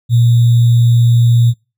sine tone with sample-and-hold, 118.2 Hz, A#2, 24 cents sharp, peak -6 dBFS, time 0.09-1.54 s, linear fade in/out 50 ms, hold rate 3675 Hz, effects noise-tail reverb RT60 0.3 s tail -26 dB re dry

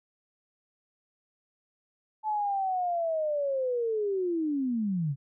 sine linear sweep, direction down, 871 to 130.81 Hz, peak -26 dBFS, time 2.23-5.16 s, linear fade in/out 50 ms, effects none

